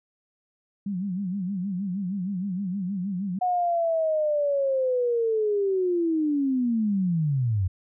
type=tone with vibrato; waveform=sine; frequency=190 Hz; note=F#3; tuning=46 cents sharp; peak=-26 dBFS; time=0.86-3.39 s; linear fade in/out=5 ms; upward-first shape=sine; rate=6.4 Hz; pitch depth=130 cents each way
type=linear sweep; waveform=sine; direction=down; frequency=734 to 87.31 Hz; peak=-21 dBFS; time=3.41-7.68 s; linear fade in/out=10 ms
effects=none